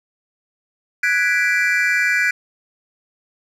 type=chord; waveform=triangle; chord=G# half-diminished seventh; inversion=third; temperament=equal; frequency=1480 / 1661.2 / 1975.5 / 2349 Hz; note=F#6 / G#6 / B6 / D7; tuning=0 / 0 / 0 / 0 cents; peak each=-19 dBFS; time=1.03-2.31 s; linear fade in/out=5 ms; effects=none